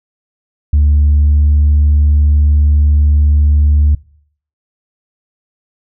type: tone with pitch glide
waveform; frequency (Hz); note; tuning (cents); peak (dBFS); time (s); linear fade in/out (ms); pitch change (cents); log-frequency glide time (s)
sine; 73.4 to 73.83; D2 to D2; 0 to +10; -4; 0.73-3.95; 5; +10; 1.14-1.4
effects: noise-tail reverb RT60 0.6 s tail -24 dB re dry + tanh soft clip ceiling -4 dBFS